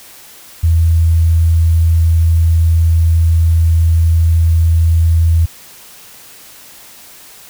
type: tone with sample-and-hold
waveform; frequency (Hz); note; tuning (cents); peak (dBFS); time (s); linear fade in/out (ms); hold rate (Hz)
sine; 82.41; E2; 0; -7; 0.63-5.46; 10; 11025
effects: white hiss -38 dBFS RMS until 7.49 s